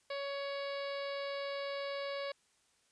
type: harmonic tone with a mistuned harmonic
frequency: 559 Hz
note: C#5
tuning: 14 cents sharp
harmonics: 1 / 2 / 3 / 4 / 5 / 6 / 7 / 8 / 9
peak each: -38 / -46 / -49 / -48 / -53 / -56 / -51 / -52 / -57 dBFS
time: 0.1-2.32 s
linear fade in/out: 5 ms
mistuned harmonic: 5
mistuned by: +21 cents
effects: white hiss -72 dBFS RMS until 2.91 s + resampled to 22050 Hz